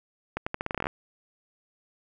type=accelerating click train; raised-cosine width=0.5 ms; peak=-14 dBFS; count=13; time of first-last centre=0.37-0.869 s; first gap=95 ms; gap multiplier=0.83; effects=none